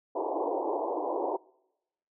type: band-pass noise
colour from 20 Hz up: pink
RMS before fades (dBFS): -31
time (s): 0.15-1.37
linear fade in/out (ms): 10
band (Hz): 300 to 1000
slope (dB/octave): 96
effects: noise-tail reverb RT60 0.9 s tail -25 dB re dry